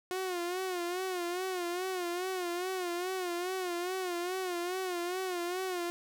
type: tone with vibrato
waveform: sawtooth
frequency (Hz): 361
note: F#4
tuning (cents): -43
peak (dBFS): -29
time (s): 0.11-5.9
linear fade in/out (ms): 0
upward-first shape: sine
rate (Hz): 2.4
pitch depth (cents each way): 79
effects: none